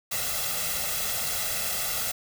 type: noise with comb filter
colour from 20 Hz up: white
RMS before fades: -29 dBFS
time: 0.11-2.12 s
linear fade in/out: 10 ms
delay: 1.5 ms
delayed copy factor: +0.75
effects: none